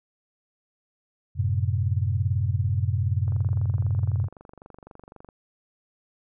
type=chord; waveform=sine; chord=F# diminished; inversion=none; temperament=equal; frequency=92.5 / 110 / 130.81 Hz; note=F#2 / A2 / C3; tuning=0 / 0 / 0 cents; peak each=-24 / -26 / -28 dBFS; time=1.35-4.29 s; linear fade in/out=50 ms
type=click train; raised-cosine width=1 ms; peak=-31 dBFS; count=49; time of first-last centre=3.28-5.288 s; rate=23.9 Hz
effects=none